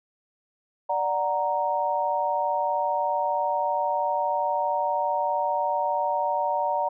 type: chord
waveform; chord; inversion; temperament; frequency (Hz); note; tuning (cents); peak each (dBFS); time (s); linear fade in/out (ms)
sine; D augmented; none; equal; 587.3 / 740 / 932.3; D5 / F#5 / A#5; 0 / 0 / 0; -28 / -28 / -25; 0.89-6.89; 10
effects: none